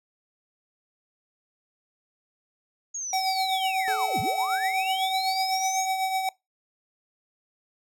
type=linear two-way sweep; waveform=sine; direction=down then up; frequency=6710 to 82.41 to 6710 Hz; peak=-30 dBFS; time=2.94-5.86 s; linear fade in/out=10 ms; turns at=4.2 s
type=tone with tremolo; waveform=square; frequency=760 Hz; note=F#5; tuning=46 cents sharp; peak=-23 dBFS; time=3.13-6.29 s; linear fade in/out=2 ms; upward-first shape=triangle; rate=8 Hz; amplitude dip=55%
type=tone with exponential decay; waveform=25% pulse; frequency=431.5 Hz; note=A4; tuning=34 cents flat; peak=-28 dBFS; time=3.88-5.59 s; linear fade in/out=0 ms; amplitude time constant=370 ms
effects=noise-tail reverb RT60 0.2 s tail -23 dB re dry